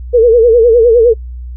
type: tone with vibrato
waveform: sine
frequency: 466.2 Hz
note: A#4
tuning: in tune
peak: -3 dBFS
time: 0.13-1.14 s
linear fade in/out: 20 ms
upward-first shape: sine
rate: 9.8 Hz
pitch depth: 99 cents each way
effects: noise-tail reverb RT60 0.1 s tail -26 dB re dry + added 61 Hz sine -22 dBFS peak until 1.56 s